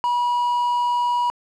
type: tone with quantisation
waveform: triangle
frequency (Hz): 969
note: B5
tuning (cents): -33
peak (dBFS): -16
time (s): 0.04-1.3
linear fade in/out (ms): 0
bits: 6
effects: low-pass 7000 Hz 12 dB/octave